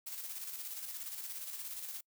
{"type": "noise with tremolo", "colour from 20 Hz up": "blue", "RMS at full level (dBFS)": -42, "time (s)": [0.06, 2.01], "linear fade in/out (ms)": 10, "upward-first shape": "square", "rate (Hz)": 17, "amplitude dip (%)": 40, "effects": ["noise-tail reverb RT60 0.1 s tail -26 dB re dry"]}